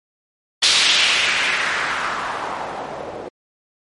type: noise with low-pass filter sweep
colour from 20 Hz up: blue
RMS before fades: -20 dBFS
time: 0.62-3.29 s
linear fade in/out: 10 ms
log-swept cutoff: 4200 to 500 Hz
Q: 1.9
effects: MP3 48 kbps